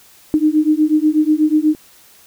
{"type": "beating tone pair", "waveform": "sine", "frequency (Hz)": [303, 311.2], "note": ["D#4", "D#4"], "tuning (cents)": [-46, 0], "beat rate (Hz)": 8.2, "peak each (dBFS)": -14, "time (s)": [0.34, 1.75], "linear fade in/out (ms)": 0, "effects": ["white hiss -47 dBFS RMS until 2.26 s"]}